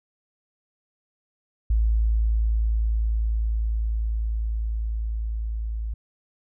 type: tone with level ramp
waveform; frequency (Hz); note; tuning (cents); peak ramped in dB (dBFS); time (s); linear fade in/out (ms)
sine; 55; A1; 0; -17 to -26; 1.7-5.94; 5
effects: none